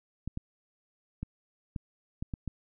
clicks, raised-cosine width 5 ms, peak -22 dBFS, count 7, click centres 0.276 / 0.374 / 1.23 / 1.762 / 2.225 / 2.338 / 2.477 s, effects none

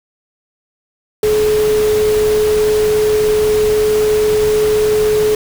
sine tone in noise, 426.4 Hz, G#4, 46 cents sharp, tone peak -10 dBFS, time 1.23-5.35 s, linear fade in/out 2 ms, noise pink, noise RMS -24 dBFS, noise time 1.23-5.35 s, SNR +11 dB, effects none

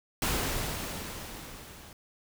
pink noise with level ramp, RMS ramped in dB -28 to -50 dBFS, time 0.22-1.93 s, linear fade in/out 2 ms, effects none

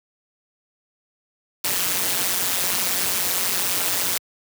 white noise with amplitude modulation, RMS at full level -19 dBFS, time 1.64-4.18 s, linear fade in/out 5 ms, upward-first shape sine, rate 182 Hz, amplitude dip 85%, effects high-pass 100 Hz 12 dB/octave

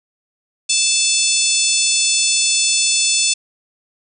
harmonic tone, 878 Hz, A5, 4 cents flat, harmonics 3 / 4 / 5 / 6 / 7 / 8 / 9 / 10, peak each -22 / -22 / -22 / -22 / -22 / -22 / -22 / -22 dBFS, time 0.69-3.34 s, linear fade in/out 10 ms, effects none

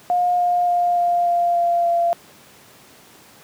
sine tone with pitch steps, 713 / 708.5 / 704 / 699.5 / 695.1 / 690.7 / 686.3 Hz, F5 / F5 / F5 / F5 / F5 / F5 / F5, +36 / +25 / +14 / +3 / -8 / -19 / -30 cents, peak -15 dBFS, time 0.1-2.13 s, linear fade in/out 0 ms, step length 290 ms, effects pink hiss -47 dBFS RMS until 3.43 s + high-pass 150 Hz 12 dB/octave

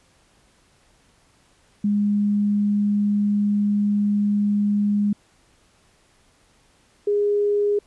sine tone pair in turn, 205.5 / 411 Hz, G#3 / G#4, -18 / -18 cents, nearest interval octave, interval 1200 cents, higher second, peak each -17 dBFS, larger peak neither, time 1.84-5.13 / 7.07-7.79 s, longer first, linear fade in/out 5 ms, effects pink hiss -59 dBFS RMS until 7.86 s + resampled to 24000 Hz

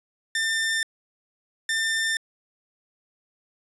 sawtooth tone pair in turn, 1795 / 1795 Hz, A6 / A6, +34 / +34 cents, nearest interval unison, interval 0 cents, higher neither, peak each -19 dBFS, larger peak neither, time 0.35-0.83 / 1.69-2.17 s, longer neither, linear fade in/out 2 ms, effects resampled to 24000 Hz

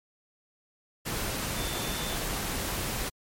sine tone in noise, 3543 Hz, A7, 11 cents sharp, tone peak -40 dBFS, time 1.56-2.16 s, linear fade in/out 20 ms, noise pink, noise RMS -32 dBFS, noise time 1.05-3.1 s, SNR -11 dB, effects MP3 64 kbps

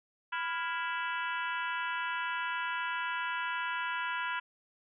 harmonic tone with a mistuned harmonic, 330.8 Hz, E4, 6 cents sharp, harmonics 3 / 4 / 5 / 6 / 7 / 8 / 9 / 10, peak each -36 / -37 / -39 / -45 / -47 / -43 / -46 / -51 dBFS, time 0.32-4.4 s, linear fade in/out 10 ms, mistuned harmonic 4, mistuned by +100 cents, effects none

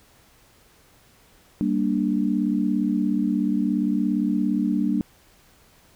sine chord, G minor, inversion none, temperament equal, 196 / 233.1 / 293.7 Hz, G3 / Bb3 / D4, 0 / 0 / 0 cents, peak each -24 dBFS, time 1.61-5.01 s, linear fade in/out 0 ms, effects pink hiss -56 dBFS RMS until 5.95 s

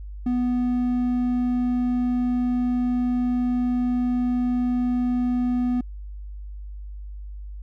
triangle tone, 246.9 Hz, B3, in tune, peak -18 dBFS, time 0.26-5.81 s, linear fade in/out 5 ms, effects added 50 Hz sine -33 dBFS peak until 7.62 s

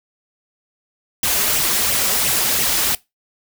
white noise with flanger, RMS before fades -18 dBFS, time 1.23-2.95 s, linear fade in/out 2 ms, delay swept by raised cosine 0.34 to 5.44 ms, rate 2.9 Hz, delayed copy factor +0.6, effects noise-tail reverb RT60 0.2 s tail -21 dB re dry

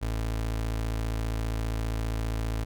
30% pulse tone, 55 Hz, A1, in tune, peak -25 dBFS, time 0.01-2.65 s, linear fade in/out 20 ms, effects none

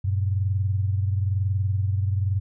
sine tone pair together, 95.51 / 116.54 Hz, G2 / A#2, -45 / 0 cents, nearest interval minor third, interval 345 cents, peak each -21 / -29 dBFS, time 0.04-2.4 s, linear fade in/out 10 ms, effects none

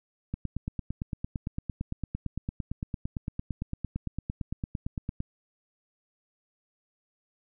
click train, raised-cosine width 5 ms, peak -19 dBFS, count 44, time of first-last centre 0.34-5.204 s, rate 8.84 Hz, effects none

